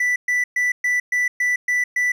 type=tone bursts; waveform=triangle; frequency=1975.5 Hz; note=B6; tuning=in tune; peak=-15 dBFS; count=8; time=0-2.12 s; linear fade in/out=5 ms; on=160 ms; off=120 ms; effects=none